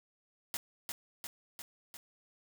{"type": "noise with echo", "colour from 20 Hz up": "white", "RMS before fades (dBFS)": -37, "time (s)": [0.54, 0.57], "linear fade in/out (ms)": 0, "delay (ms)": 350, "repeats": 4, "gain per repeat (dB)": -3, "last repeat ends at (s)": 1.97, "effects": []}